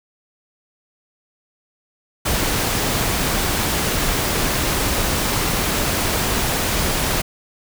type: noise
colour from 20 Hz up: pink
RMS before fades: -20 dBFS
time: 2.25-7.22 s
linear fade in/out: 10 ms
effects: none